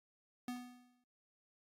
square tone with exponential decay, 246.9 Hz, B3, in tune, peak -39 dBFS, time 0.48-1.04 s, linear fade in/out 2 ms, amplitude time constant 120 ms, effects AAC 48 kbps

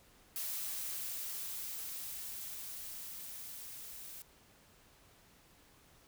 blue noise with level ramp, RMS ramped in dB -39 to -49 dBFS, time 0.36-4.22 s, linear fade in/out 0 ms, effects pink hiss -64 dBFS RMS until 6.07 s

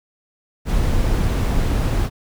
brown noise, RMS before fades -18 dBFS, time 0.65-2.1 s, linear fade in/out 50 ms, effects none

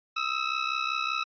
20% pulse ring-modulated tone, 1296 Hz, E6, 30 cents flat, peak -19 dBFS, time 0.16-1.24 s, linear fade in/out 10 ms, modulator 32.6 Hz, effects resampled to 11025 Hz

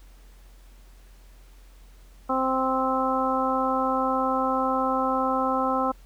harmonic tone, 261.8 Hz, C4, 1 cent sharp, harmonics 1 / 2 / 3 / 4 / 5, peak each -28 / -28 / -28 / -28 / -28 dBFS, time 2.29-5.92 s, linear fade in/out 10 ms, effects added 44 Hz sine -47 dBFS peak until 6.05 s + pink hiss -59 dBFS RMS until 6.05 s

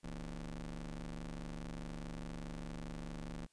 25% pulse ring-modulated tone, 72.6 Hz, D2, 19 cents flat, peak -36 dBFS, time 0.03-3.47 s, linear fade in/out 20 ms, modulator 96.5 Hz, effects white hiss -75 dBFS RMS until 3.52 s + resampled to 22050 Hz

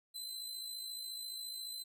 sawtooth tone with amplitude modulation, 4048 Hz, B7, 42 cents sharp, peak -37 dBFS, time 0.14-1.84 s, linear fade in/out 20 ms, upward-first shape sine, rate 54.4 Hz, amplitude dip 45%, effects none

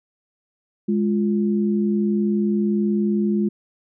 sine tone pair together, 207.7 / 349 Hz, G#3 / F4, 0 / -1 cents, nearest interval major sixth, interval 899 cents, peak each -18 / -24 dBFS, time 0.88-3.49 s, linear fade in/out 10 ms, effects none

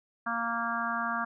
harmonic tone, 232.4 Hz, A#3, 5 cents flat, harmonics 1 / 3 / 4 / 5 / 6 / 7, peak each -38 / -37 / -38 / -33 / -35 / -36 dBFS, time 0.26-1.25 s, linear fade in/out 10 ms, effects none

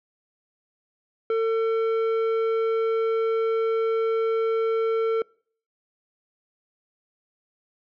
triangle tone with tanh clipping, 450 Hz, A4, 39 cents sharp, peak -22 dBFS, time 1.3-5.22 s, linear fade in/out 2 ms, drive 14 dB, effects noise-tail reverb RT60 0.5 s tail -25 dB re dry

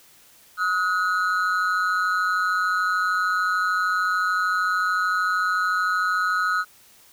triangle ring-modulated tone, 1366 Hz, F6, 39 cents flat, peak -15 dBFS, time 0.57-6.65 s, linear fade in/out 50 ms, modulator 93.3 Hz, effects white hiss -53 dBFS RMS until 7.12 s

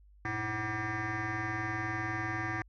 sine tone with frequency modulation, 964 Hz, B5, 42 cents flat, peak -30 dBFS, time 0.25-2.62 s, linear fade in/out 2 ms, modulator 212 Hz, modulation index 5, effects tanh soft clip ceiling -30 dBFS + added 50 Hz sine -56 dBFS peak until 2.68 s

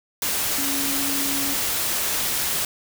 sine tone in noise, 278 Hz, C#4, 5 cents sharp, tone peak -29 dBFS, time 0.58-1.54 s, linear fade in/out 2 ms, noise white, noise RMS -24 dBFS, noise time 0.22-2.65 s, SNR -8 dB, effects none

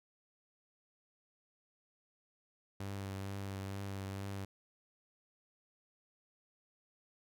sawtooth tone with vibrato, 98 Hz, G2, in tune, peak -36 dBFS, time 2.8-4.45 s, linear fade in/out 5 ms, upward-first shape triangle, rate 2.2 Hz, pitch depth 26 cents each way, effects none

